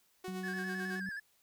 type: tone with tremolo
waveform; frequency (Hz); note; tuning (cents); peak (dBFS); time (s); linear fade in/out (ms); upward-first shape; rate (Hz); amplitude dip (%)
sawtooth; 370; F#4; 0; -36; 0.24-1; 5; sine; 9; 50
type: tone with pitch glide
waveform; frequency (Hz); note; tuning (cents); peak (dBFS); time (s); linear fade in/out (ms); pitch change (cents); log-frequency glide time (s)
sine; 187.7 to 190.1; F#3 to F#3; +25 to +47; -39; 0.28-1.09; 0; +22; 0.5-0.89
type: tone with vibrato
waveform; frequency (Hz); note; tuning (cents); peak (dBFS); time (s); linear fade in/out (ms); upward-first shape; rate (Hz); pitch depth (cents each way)
triangle; 1661.2; G#6; 0; -37; 0.43-1.2; 10; square; 9.5; 57
effects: white hiss -71 dBFS RMS until 1.42 s